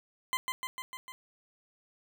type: tone with echo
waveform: 20% pulse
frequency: 1030 Hz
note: C6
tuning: 28 cents flat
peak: -23 dBFS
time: 0.33-0.37 s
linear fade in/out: 0 ms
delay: 150 ms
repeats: 5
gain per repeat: -3 dB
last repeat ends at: 1.12 s
effects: none